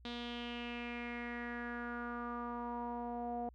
sawtooth tone with low-pass filter sweep, 239.3 Hz, A#3, 46 cents sharp, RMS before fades -42 dBFS, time 0.05-3.49 s, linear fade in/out 2 ms, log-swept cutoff 3700 to 690 Hz, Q 5, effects added 60 Hz sine -57 dBFS peak until 3.54 s

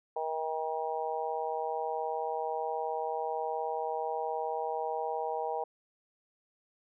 harmonic tone, 158.7 Hz, D#3, 35 cents sharp, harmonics 3 / 4 / 5 / 6, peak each -36 / -38 / -35 / -39 dBFS, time 0.16-5.64 s, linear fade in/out 5 ms, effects none

